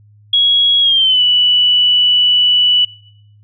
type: tone with pitch glide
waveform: sine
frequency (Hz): 3322 to 2960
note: G#7 to F#7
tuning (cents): 0 to 0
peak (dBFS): -8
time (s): 0.33-2.85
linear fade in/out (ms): 5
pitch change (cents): -200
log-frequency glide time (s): 0.81-1.22
effects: noise-tail reverb RT60 0.8 s tail -23 dB re dry + added 104 Hz sine -43 dBFS peak until 3.43 s